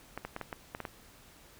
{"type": "clicks", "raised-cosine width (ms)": 0.5, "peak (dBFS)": -22, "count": 8, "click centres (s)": [0.176, 0.25, 0.364, 0.413, 0.528, 0.749, 0.803, 0.852], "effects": ["pink hiss -57 dBFS RMS until 1.59 s"]}